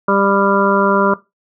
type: harmonic tone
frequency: 198.1 Hz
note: G3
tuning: 18 cents sharp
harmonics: 1 / 2 / 3 / 5 / 6 / 7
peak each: -18 / -18 / -18 / -18 / -18 / -18 dBFS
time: 0.08-1.14 s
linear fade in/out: 5 ms
effects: noise-tail reverb RT60 0.2 s tail -17 dB re dry